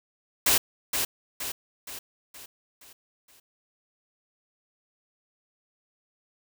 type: noise with echo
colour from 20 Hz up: white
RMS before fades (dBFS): -21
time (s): 0.46-0.58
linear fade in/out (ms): 5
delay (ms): 470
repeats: 6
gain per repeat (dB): -6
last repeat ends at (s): 3.4
effects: none